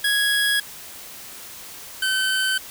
25% pulse tone pair in turn, 1662 / 1532.5 Hz, G#6 / G6, +1 / -40 cents, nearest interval minor second, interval 141 cents, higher first, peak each -14 / -16 dBFS, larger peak first, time 0.04-0.6 / 2.02-2.58 s, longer neither, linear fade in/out 5 ms, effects white hiss -39 dBFS RMS until 2.7 s

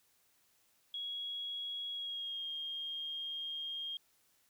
sine tone with pitch glide, 3322 to 3229 Hz, G#7 to G#7, 0 to -49 cents, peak -38 dBFS, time 0.94-3.97 s, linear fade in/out 2 ms, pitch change -49 cents, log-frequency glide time 1.91-2.46 s, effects white hiss -72 dBFS RMS until 4.49 s

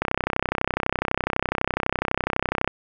click train, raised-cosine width 0.5 ms, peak -6 dBFS, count 86, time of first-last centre 0.02-2.676 s, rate 32 Hz, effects none

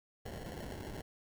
pink noise with sample-and-hold, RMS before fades -44 dBFS, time 0.25-1.02 s, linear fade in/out 10 ms, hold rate 1225 Hz, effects none

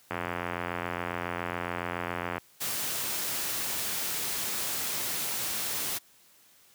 click train, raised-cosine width 0.5 ms, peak -16 dBFS, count 199, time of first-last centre 0.11-2.381 s, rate 87.2 Hz
white noise, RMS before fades -32 dBFS, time 2.6-5.99 s, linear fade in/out 20 ms
effects white hiss -60 dBFS RMS until 6.74 s + high-pass 80 Hz 12 dB/octave

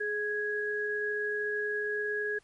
sine tone pair together, 420 / 1661.2 Hz, G#4 / G#6, +19 / 0 cents, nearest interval 2 octaves, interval 2381 cents, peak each -33 / -31 dBFS, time 0-2.39 s, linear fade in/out 10 ms, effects pink hiss -65 dBFS RMS until 2.43 s + MP3 48 kbps

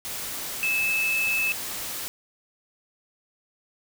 sine tone in noise, 2611 Hz, E7, 17 cents flat, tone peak -22 dBFS, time 0.63-1.52 s, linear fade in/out 0 ms, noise white, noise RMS -33 dBFS, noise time 0.05-2.08 s, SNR +8 dB, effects none

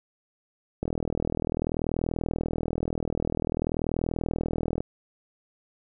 click train, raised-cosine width 2 ms, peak -14 dBFS, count 162, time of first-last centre 0.83-4.805 s, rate 40.5 Hz, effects none

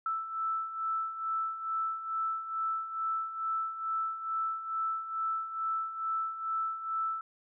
sine beating tone pair, 1318.5 / 1320.8 Hz, E6 / E6, 0 / +3 cents, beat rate 2.3 Hz, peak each -38 / -32 dBFS, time 0.06-7.21 s, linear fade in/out 2 ms, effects none

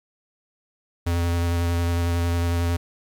square tone with vibrato, 85.7 Hz, F2, 32 cents flat, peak -21 dBFS, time 1.06-2.77 s, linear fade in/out 10 ms, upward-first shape square, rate 11 Hz, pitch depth 12 cents each way, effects 10-bit

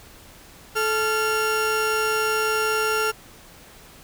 35% pulse tone pair together, 434.7 / 1382 Hz, A4 / F6, -21 / -19 cents, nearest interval octave + minor sixth, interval 2002 cents, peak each -22 / -21 dBFS, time 0.75-3.12 s, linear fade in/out 20 ms, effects pink hiss -47 dBFS RMS until 4.03 s

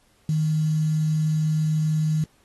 sine tone with quantisation, 155.56 Hz, D#3, in tune, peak -19 dBFS, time 0.29-2.24 s, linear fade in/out 2 ms, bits 7, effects pink hiss -62 dBFS RMS until 2.44 s + AAC 32 kbps

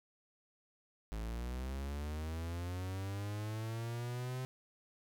45% pulse linear sweep, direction up, 52.6 to 129.8 Hz, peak -38 dBFS, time 1.12-4.45 s, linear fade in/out 0 ms, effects none

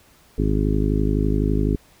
harmonic tone, 51.91 Hz, G#1, in tune, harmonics 1 / 2 / 3 / 4 / 5 / 6 / 7 / 8, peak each -21 / -26 / -25 / -29 / -25 / -28 / -30 / -29 dBFS, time 0.38-1.76 s, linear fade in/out 5 ms, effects pink hiss -54 dBFS RMS until 2 s

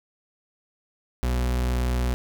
40% pulse tone, 61.6 Hz, B1, 4 cents flat, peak -21 dBFS, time 1.23-2.14 s, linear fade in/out 0 ms, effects none

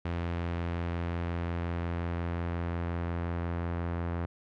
sawtooth tone with low-pass filter sweep, 85.6 Hz, F2, 34 cents flat, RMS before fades -33 dBFS, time 0.05-4.26 s, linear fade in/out 5 ms, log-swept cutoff 2600 to 1600 Hz, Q 1, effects none

